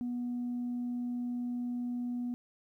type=tone; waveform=sine; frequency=243.8 Hz; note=B3; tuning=22 cents flat; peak=-31 dBFS; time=0.01-2.34 s; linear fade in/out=0 ms; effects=tanh soft clip ceiling -30 dBFS + 12-bit